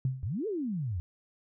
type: tone with exponential decay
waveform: sine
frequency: 130.7 Hz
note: C3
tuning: 1 cent flat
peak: -23 dBFS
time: 0.05-0.37 s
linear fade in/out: 2 ms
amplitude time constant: 69 ms
type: exponential two-way sweep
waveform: sine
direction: up then down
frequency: 80.4 to 460 to 80.4 Hz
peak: -30 dBFS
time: 0.23-1 s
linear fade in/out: 0 ms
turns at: 0.47 s
effects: none